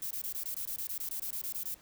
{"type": "noise bursts", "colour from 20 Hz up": "violet", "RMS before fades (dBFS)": -37, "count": 16, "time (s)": [0.02, 1.743], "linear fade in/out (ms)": 2, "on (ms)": 88, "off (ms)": 21, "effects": ["pink hiss -60 dBFS RMS until 1.81 s"]}